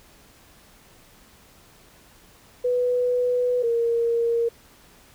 sine tone pair in turn, 493.9 / 466.2 Hz, B4 / A#4, 0 / 0 cents, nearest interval minor second, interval 100 cents, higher first, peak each -19 dBFS, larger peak neither, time 2.64-3.63 / 3.63-4.49 s, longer first, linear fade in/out 10 ms, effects pink hiss -53 dBFS RMS until 5.14 s

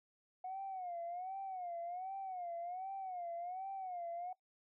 sine tone with vibrato, 729 Hz, F#5, 26 cents flat, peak -40 dBFS, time 0.44-4.33 s, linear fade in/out 5 ms, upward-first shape sine, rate 1.3 Hz, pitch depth 120 cents each way, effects noise-tail reverb RT60 0.1 s tail -19 dB re dry + tanh soft clip ceiling -36 dBFS

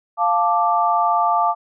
sine chord, D minor, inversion first, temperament equal, 698.5 / 880 / 1174.7 Hz, F5 / A5 / D6, 0 / 0 / 0 cents, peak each -19 dBFS, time 0.17-1.55 s, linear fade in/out 50 ms, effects none

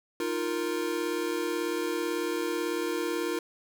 square chord, Eb suspended second, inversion none, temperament equal, 311.1 / 349.2 / 466.2 Hz, Eb4 / F4 / Bb4, 0 / 0 / 0 cents, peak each -35 / -32 / -34 dBFS, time 0.2-3.39 s, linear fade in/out 2 ms, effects none

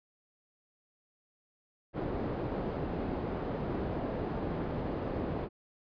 white low-pass noise, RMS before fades -35 dBFS, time 1.93-5.49 s, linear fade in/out 50 ms, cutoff 470 Hz, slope 12 dB/octave, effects resampled to 11025 Hz

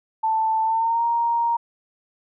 sine tone with pitch glide, 884 to 934.9 Hz, A5 to A#5, +8 to +5 cents, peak -18 dBFS, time 0.23-1.57 s, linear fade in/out 10 ms, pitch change +97 cents, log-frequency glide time 0.63-1.04 s, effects none

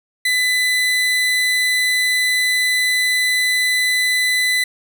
30% pulse tone, 2002 Hz, B6, 23 cents sharp, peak -12 dBFS, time 0.25-4.64 s, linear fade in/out 5 ms, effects none

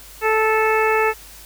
harmonic tone, 437.9 Hz, A4, 8 cents flat, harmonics 1 / 2 / 3 / 4 / 5 / 6, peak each -18 / -21 / -23 / -24 / -25 / -26 dBFS, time 0.21-1.14 s, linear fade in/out 50 ms, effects added 50 Hz sine -45 dBFS peak until 1.45 s + white hiss -42 dBFS RMS until 1.45 s

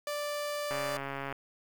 sawtooth tone, 587.3 Hz, D5, in tune, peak -29 dBFS, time 0.07-0.97 s, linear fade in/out 2 ms
click train, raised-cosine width 0.5 ms, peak -22 dBFS, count 86, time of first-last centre 0.71-1.326 s, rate 138 Hz
effects 8-bit

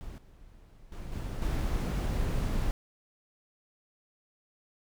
brown noise with level steps, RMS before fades -42 / -54 / -40 / -35 / -29 dBFS, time 0.01-2.71 s, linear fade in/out 0 ms, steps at 0.18 / 0.92 / 1.12 / 1.42 s, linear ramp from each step 2 ms, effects none

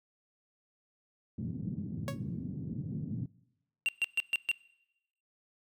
pink band-pass noise, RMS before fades -38 dBFS, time 1.38-3.26 s, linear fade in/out 5 ms, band 120 to 230 Hz, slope 24 dB/octave
sawtooth tone with exponential decay, 554.4 Hz, C#5, in tune, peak -28 dBFS, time 2.08-2.2 s, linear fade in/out 0 ms, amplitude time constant 25 ms
triangle tone bursts, 2760 Hz, F7, 21 cents flat, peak -24 dBFS, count 5, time 3.86-4.515 s, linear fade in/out 0 ms, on 27 ms, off 130 ms
effects noise-tail reverb RT60 0.9 s tail -23 dB re dry

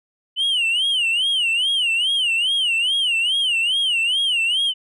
sine tone with vibrato, 2960 Hz, F#7, in tune, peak -14 dBFS, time 0.36-4.74 s, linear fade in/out 50 ms, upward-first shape sine, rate 2.4 Hz, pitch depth 180 cents each way, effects tanh soft clip ceiling -16 dBFS

